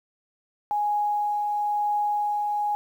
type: tone with tremolo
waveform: sine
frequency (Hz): 830.6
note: G#5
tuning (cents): 0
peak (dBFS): -21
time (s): 0.71-2.75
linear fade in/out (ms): 0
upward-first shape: triangle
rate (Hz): 1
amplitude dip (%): 25
effects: 9-bit